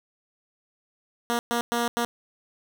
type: tone bursts at uneven times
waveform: 10% pulse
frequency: 236.7 Hz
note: A#3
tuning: 27 cents sharp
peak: -15 dBFS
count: 4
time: 1.3-1.39 / 1.51-1.61 / 1.72-1.88 / 1.97-2.05 s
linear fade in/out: 0 ms
effects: none